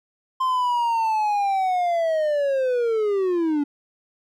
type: linear sweep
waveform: triangle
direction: down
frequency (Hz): 1046.5 to 282.4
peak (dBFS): -17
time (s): 0.4-3.64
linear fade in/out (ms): 10
effects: none